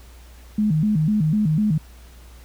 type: tone with vibrato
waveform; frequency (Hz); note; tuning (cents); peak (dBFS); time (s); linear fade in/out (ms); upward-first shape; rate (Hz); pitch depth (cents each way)
sine; 181.3; F#3; -35; -16; 0.58-1.78; 5; square; 4; 270
effects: added 60 Hz sine -42 dBFS peak until 2.44 s + pink hiss -51 dBFS RMS until 2.44 s